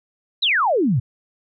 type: exponential sweep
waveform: sine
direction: down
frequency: 4122 to 107.7 Hz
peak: -15 dBFS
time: 0.42-1 s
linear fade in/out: 10 ms
effects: none

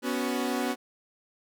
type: chord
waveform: sawtooth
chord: B suspended second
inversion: none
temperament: equal with one note detuned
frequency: 246.9 / 279.1 / 370 Hz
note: B3 / C#4 / F#4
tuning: 0 / +12 / 0 cents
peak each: -26 / -28 / -30 dBFS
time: 0.02-0.76 s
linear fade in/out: 50 ms
effects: none

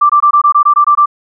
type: tone bursts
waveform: sine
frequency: 1175 Hz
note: D6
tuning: 1 cent sharp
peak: -4 dBFS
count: 10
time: 0.01-1.059 s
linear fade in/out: 10 ms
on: 86 ms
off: 21 ms
effects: none

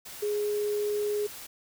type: tone in noise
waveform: sine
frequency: 416.1 Hz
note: G#4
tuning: 3 cents sharp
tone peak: -26 dBFS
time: 0.22-1.27 s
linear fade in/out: 10 ms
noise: white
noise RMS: -43 dBFS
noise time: 0.05-1.47 s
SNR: +14 dB
effects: none

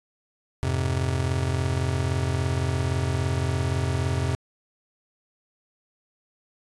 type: chord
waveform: square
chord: F minor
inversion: none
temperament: just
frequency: 87.31 / 104.77 / 130.96 Hz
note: F2 / Ab2 / C3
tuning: 0 / +16 / +2 cents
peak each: -27 / -32 / -27 dBFS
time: 0.63-4.35 s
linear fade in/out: 0 ms
effects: resampled to 24000 Hz

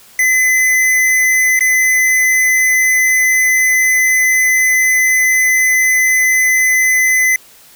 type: tone with dropouts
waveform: square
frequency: 2026 Hz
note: B6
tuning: 44 cents sharp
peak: -10 dBFS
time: 0.19-7.36 s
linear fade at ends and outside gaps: 2 ms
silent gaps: 1.592-1.607 s
effects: white hiss -43 dBFS RMS until 7.75 s

